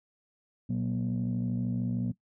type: tone cluster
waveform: sine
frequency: 120.2 / 185.7 / 238.9 Hz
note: B2 / F#3 / A#3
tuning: -46 / +7 / +43 cents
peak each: -31 dBFS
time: 0.69-2.12 s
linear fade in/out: 10 ms
effects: noise-tail reverb RT60 0.1 s tail -18 dB re dry + tanh soft clip ceiling -23 dBFS